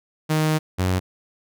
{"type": "tone pair in turn", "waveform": "sawtooth", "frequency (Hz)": [155.56, 92.28], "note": ["D#3", "F#2"], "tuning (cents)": [0, -4], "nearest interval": "major sixth", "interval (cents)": 904, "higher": "first", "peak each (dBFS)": [-14, -15], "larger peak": "first", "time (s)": [[0.29, 0.59], [0.78, 1]], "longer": "first", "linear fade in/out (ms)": 20, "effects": []}